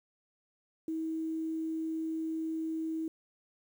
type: tone with quantisation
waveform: sine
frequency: 321 Hz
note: E4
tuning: 46 cents flat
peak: -32 dBFS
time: 0.88-3.08 s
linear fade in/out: 2 ms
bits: 10
effects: none